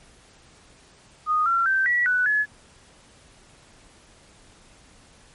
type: tone with pitch steps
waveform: sine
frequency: 1238 / 1363 / 1556 / 1938 / 1487 / 1704 Hz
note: D#6 / F6 / G6 / B6 / F#6 / G#6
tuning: -9 / -43 / -13 / -33 / +8 / +44 cents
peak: -18 dBFS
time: 1.26-2.46 s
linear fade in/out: 50 ms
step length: 200 ms
effects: pink hiss -53 dBFS RMS until 5.34 s + MP3 48 kbps